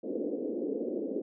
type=band-pass noise; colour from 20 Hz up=white; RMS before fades=-34 dBFS; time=0.03-1.22 s; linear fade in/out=5 ms; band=230 to 490 Hz; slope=48 dB/octave; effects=none